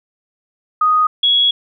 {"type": "tone pair in turn", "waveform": "sine", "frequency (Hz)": [1244.5, 3342], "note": ["D#6", "G#7"], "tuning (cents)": [0, 10], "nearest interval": "octave + perfect fourth", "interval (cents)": 1710, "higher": "second", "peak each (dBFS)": [-10, -10], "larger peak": "neither", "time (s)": [[0.81, 1.07], [1.23, 1.51]], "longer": "second", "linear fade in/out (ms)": 5, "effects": []}